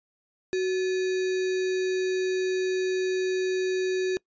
sine tone with sample-and-hold, 371.9 Hz, F#4, 9 cents sharp, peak -23 dBFS, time 0.53-4.17 s, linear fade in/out 0 ms, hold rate 2100 Hz, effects noise-tail reverb RT60 0.1 s tail -24 dB re dry + resampled to 16000 Hz

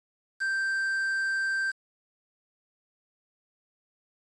triangle tone with quantisation, 1568 Hz, G6, in tune, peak -24 dBFS, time 0.4-1.72 s, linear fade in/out 20 ms, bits 7, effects resampled to 22050 Hz

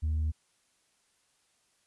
sine tone with tanh clipping, 77.78 Hz, D#2, in tune, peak -27 dBFS, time 0.02-0.32 s, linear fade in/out 20 ms, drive 1 dB, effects white hiss -71 dBFS RMS until 1.86 s + resampled to 24000 Hz

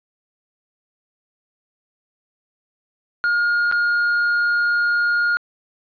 triangle tone with dropouts, 1423 Hz, F6, 32 cents sharp, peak -14 dBFS, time 3.24-5.37 s, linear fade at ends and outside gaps 0 ms, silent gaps 3.714-3.723 s, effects resampled to 11025 Hz

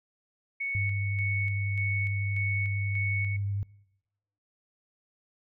sine tone with tremolo, 2217 Hz, C#7, in tune, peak -29 dBFS, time 0.6-3.37 s, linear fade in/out 10 ms, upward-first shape square, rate 1.7 Hz, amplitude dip 45%
sine tone with vibrato, 100 Hz, G2, 35 cents sharp, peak -27 dBFS, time 0.75-3.63 s, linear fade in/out 0 ms, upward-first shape square, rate 11 Hz, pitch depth 10 cents each way
effects noise-tail reverb RT60 0.9 s tail -24 dB re dry

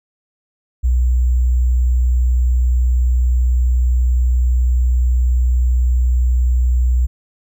sine tone with sample-and-hold, 61.74 Hz, B1, in tune, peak -11 dBFS, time 0.83-7.07 s, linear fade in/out 20 ms, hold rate 7350 Hz, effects none

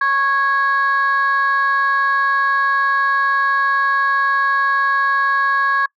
sine tone pair together, 1102 / 1655.9 Hz, C#6 / G#6, -11 / -6 cents, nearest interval perfect fifth, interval 705 cents, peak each -15 dBFS, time 0.01-5.86 s, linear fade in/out 5 ms, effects noise-tail reverb RT60 0.1 s tail -25 dB re dry + tanh soft clip ceiling -9 dBFS

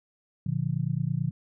sine chord, Bb major, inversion none, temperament just, 116.54 / 145.68 / 174.81 Hz, Bb2 / D3 / F3, 0 / -14 / +2 cents, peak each -31 / -28 / -31 dBFS, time 0.46-1.31 s, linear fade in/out 5 ms, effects none

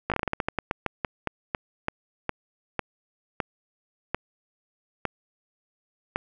slowing click train, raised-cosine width 0.5 ms, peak -10 dBFS, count 23, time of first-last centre 0.1-6.16 s, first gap 17 ms, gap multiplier 1.22, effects none

